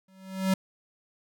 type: tone with exponential growth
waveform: square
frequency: 190 Hz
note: F#3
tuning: 46 cents sharp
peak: -20 dBFS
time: 0.08-0.54 s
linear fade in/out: 5 ms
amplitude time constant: 100 ms
effects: none

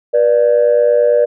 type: tone pair together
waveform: sine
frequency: 483.3 / 592.3 Hz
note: B4 / D5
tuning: -38 / +15 cents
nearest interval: major third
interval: 353 cents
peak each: -10 dBFS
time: 0.13-1.26 s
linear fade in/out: 20 ms
effects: tanh soft clip ceiling -3 dBFS

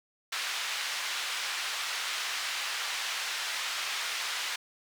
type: band-pass noise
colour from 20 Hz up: white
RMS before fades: -34 dBFS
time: 0.32-4.56 s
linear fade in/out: 5 ms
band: 1100 to 4100 Hz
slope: 12 dB/octave
effects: none

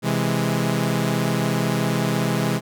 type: chord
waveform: sawtooth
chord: C augmented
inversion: none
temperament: equal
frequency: 130.81 / 164.81 / 207.7 Hz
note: C3 / E3 / G#3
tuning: 0 / 0 / 0 cents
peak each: -20 dBFS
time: 0.02-2.61 s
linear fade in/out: 50 ms
effects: none

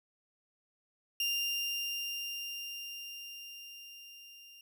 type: tone with level ramp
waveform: 30% pulse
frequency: 2794 Hz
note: F7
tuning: in tune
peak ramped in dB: -27 to -50 dBFS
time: 1.2-4.61 s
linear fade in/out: 2 ms
effects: none

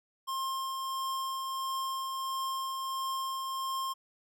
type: tone with tremolo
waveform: square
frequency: 1063 Hz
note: C6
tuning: 27 cents sharp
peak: -32 dBFS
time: 0.27-3.94 s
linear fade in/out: 20 ms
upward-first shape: triangle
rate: 1.5 Hz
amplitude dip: 30%
effects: none

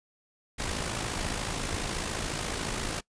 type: noise with amplitude modulation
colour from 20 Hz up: pink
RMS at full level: -30 dBFS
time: 0.58-3.01 s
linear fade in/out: 20 ms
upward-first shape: sine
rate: 54.2 Hz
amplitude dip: 55%
effects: noise-tail reverb RT60 0.1 s tail -22 dB re dry + resampled to 22050 Hz

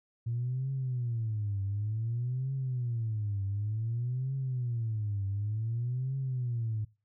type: tone with vibrato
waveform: sine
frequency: 115 Hz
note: A#2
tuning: 23 cents flat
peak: -29 dBFS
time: 0.26-6.85 s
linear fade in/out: 10 ms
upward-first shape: triangle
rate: 0.55 Hz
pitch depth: 290 cents each way
effects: noise-tail reverb RT60 0.3 s tail -22 dB re dry + tanh soft clip ceiling -25 dBFS

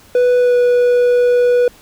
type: tone with pitch glide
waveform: triangle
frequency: 493.9 to 489.1 Hz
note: B4 to B4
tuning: 0 to -17 cents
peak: -7 dBFS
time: 0.15-1.68 s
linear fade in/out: 2 ms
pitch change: -17 cents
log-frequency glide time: 0.39-0.56 s
effects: pink hiss -45 dBFS RMS until 1.81 s

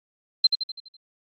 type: tone with echo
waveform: sine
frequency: 4119 Hz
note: C8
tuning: 28 cents flat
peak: -12 dBFS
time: 0.44-0.47 s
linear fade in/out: 5 ms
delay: 83 ms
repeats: 6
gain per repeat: -6 dB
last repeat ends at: 0.968 s
effects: Opus 32 kbps

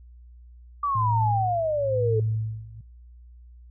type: exponential sweep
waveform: sine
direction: down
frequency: 1174.7 to 428.7 Hz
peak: -22 dBFS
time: 0.83-2.2 s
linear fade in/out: 5 ms
type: tone with tremolo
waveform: sine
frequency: 110 Hz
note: A2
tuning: in tune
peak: -21 dBFS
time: 0.95-2.81 s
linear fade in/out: 5 ms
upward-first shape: sine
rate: 0.99 Hz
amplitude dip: 90%
effects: noise-tail reverb RT60 0.7 s tail -26 dB re dry + added 60 Hz sine -45 dBFS peak until 3.7 s

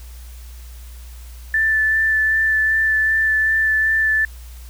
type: tone with vibrato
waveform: sine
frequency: 1760 Hz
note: A6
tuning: in tune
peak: -14 dBFS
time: 1.54-4.25 s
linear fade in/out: 2 ms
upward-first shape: sine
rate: 2.6 Hz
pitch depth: 12 cents each way
effects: added 60 Hz sine -34 dBFS peak until 4.69 s + white hiss -47 dBFS RMS until 4.69 s

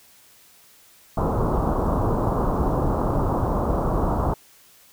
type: low-pass noise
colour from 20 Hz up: pink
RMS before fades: -22 dBFS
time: 1.17-4.34 s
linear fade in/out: 5 ms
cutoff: 1200 Hz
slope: 48 dB/octave
effects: white hiss -53 dBFS RMS until 4.92 s

